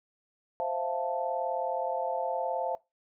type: chord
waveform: sine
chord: F major seventh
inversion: second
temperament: equal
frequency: 523.3 / 659.3 / 698.5 / 880 Hz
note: C5 / E5 / F5 / A5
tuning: 0 / 0 / 0 / 0 cents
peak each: -34 dBFS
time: 0.6-2.75 s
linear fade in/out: 0 ms
effects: noise-tail reverb RT60 0.2 s tail -20 dB re dry